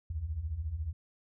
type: beating tone pair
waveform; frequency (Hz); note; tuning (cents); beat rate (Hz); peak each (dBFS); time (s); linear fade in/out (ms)
sine; 68.3 / 82.3; C#2 / E2; -25 / -2; 14; -39 / -34; 0.1-0.93; 5
effects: none